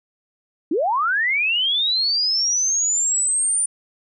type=linear sweep; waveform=sine; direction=up; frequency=273.4 to 9270 Hz; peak=-17 dBFS; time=0.71-3.66 s; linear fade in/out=5 ms; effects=none